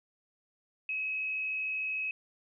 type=tone with frequency modulation; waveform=sine; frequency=2560 Hz; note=D#7; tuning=49 cents sharp; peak=-31 dBFS; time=0.89-2.11 s; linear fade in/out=2 ms; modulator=73.3 Hz; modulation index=0.49; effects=none